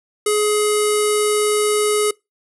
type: tone with low-pass filter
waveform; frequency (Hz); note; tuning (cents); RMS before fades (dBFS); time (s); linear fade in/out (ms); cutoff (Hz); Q
square; 420.6; G#4; +22; -17; 0.26-2.11; 5; 9900; 6.2
effects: noise-tail reverb RT60 0.2 s tail -23 dB re dry